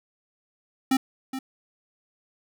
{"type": "tone with echo", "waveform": "square", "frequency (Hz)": 263.8, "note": "C4", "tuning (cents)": 14, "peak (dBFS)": -19, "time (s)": [0.91, 0.97], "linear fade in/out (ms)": 5, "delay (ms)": 420, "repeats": 1, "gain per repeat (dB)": -11, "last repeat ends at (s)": 1.39, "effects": []}